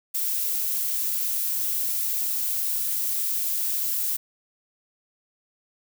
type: noise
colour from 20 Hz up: violet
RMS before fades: -26 dBFS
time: 0.14-4.17 s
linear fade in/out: 10 ms
effects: none